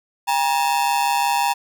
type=ring-modulated tone; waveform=45% pulse; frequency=879 Hz; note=A5; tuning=2 cents flat; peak=-14 dBFS; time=0.27-1.54 s; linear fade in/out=20 ms; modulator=72.8 Hz; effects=none